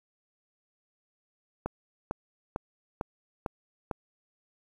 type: click train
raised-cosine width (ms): 1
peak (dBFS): -17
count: 6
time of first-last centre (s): 1.66-3.912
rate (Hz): 2.22
effects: 9-bit